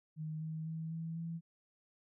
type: tone with pitch steps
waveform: sine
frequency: 156 / 158.45 / 160.94 / 163.47 / 166.04 Hz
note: D#3 / D#3 / E3 / E3 / E3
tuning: +5 / +32 / -41 / -14 / +13 cents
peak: -38 dBFS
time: 0.16-1.41 s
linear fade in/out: 50 ms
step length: 250 ms
effects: none